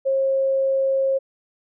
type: tone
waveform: sine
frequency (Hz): 538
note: C5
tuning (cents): +48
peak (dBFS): -17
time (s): 0.05-1.19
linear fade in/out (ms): 20
effects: none